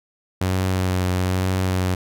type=tone with vibrato; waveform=sawtooth; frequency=92.5 Hz; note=F#2; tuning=in tune; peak=-15 dBFS; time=0.41-1.95 s; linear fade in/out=5 ms; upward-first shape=triangle; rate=1.1 Hz; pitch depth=26 cents each way; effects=none